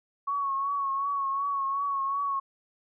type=tone with vibrato; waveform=sine; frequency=1108.7 Hz; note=C#6; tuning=in tune; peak=-26 dBFS; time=0.27-2.4 s; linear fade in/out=10 ms; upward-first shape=triangle; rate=2.7 Hz; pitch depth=45 cents each way; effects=none